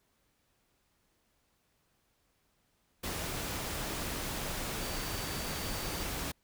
sine tone in noise, 4598 Hz, D8, 37 cents flat, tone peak -47 dBFS, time 4.81-6.04 s, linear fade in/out 10 ms, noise pink, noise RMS -37 dBFS, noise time 3.03-6.32 s, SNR -13 dB, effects pink hiss -74 dBFS RMS until 6.43 s

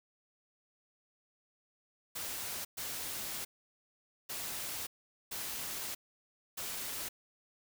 white noise bursts at uneven times, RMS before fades -40 dBFS, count 5, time 2.15-2.65 / 2.77-3.45 / 4.29-4.87 / 5.31-5.95 / 6.57-7.09 s, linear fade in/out 10 ms, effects none

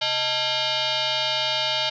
sine tone with frequency modulation, 131.6 Hz, C3, 10 cents sharp, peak -21 dBFS, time 0.01-1.9 s, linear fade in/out 10 ms, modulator 755 Hz, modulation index 5.7, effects none

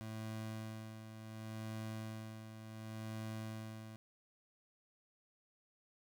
25% pulse tone with tremolo, 110 Hz, A2, in tune, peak -38 dBFS, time 0.01-3.96 s, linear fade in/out 0 ms, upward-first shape sine, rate 0.69 Hz, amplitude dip 60%, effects none

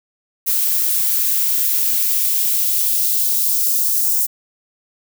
violet noise with high-pass filter sweep, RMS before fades -17 dBFS, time 0.46-4.27 s, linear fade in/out 20 ms, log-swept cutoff 790 to 6400 Hz, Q 1.1, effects none

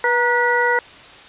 harmonic tone with a mistuned harmonic, 486.5 Hz, B4, 26 cents flat, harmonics 1 / 2 / 3 / 4, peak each -20 / -20 / -20 / -20 dBFS, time 0.04-0.79 s, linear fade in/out 2 ms, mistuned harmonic 2, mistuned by -60 cents, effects white hiss -41 dBFS RMS until 1.28 s + resampled to 8000 Hz

